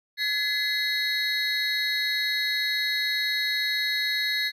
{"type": "tone cluster", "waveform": "triangle", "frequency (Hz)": [1698, 2040, 3862, 4291], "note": ["G#6", "C7", "B7", "C8"], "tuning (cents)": [38, -44, -39, 43], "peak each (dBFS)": -28, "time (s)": [0.17, 4.52], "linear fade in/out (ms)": 50, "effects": []}